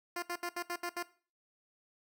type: tone bursts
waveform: 10% pulse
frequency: 349.2 Hz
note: F4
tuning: in tune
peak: -27 dBFS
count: 7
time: 0.16-1.028 s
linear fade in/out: 5 ms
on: 64 ms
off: 70 ms
effects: noise-tail reverb RT60 0.4 s tail -18 dB re dry